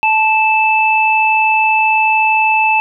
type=tone pair together; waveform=sine; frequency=874 / 2633 Hz; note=A5 / E7; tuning=-12 / -3 cents; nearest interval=octave + perfect fifth; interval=1909 cents; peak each=-12 dBFS; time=0.03-2.8 s; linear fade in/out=0 ms; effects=none